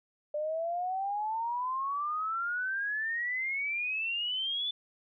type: exponential sweep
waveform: sine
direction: up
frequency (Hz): 591 to 3503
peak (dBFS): -30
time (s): 0.34-4.71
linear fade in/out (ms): 5
effects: none